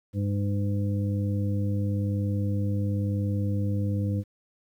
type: harmonic tone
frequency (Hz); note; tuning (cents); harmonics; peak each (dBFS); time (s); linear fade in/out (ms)
101; G#2; -48; 1 / 2 / 3 / 5; -25 / -31 / -35 / -39; 0.13-4.24; 50
effects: 10-bit